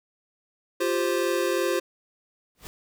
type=chord; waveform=square; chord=F suspended second; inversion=none; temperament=equal; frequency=349.2 / 392 / 523.3 Hz; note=F4 / G4 / C5; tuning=0 / 0 / 0 cents; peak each=-27 / -29 / -28 dBFS; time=0.8-1.8 s; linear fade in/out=10 ms
type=noise with exponential growth; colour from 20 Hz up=pink; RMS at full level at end=-36 dBFS; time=2.55-2.67 s; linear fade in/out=0 ms; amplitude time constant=25 ms
effects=none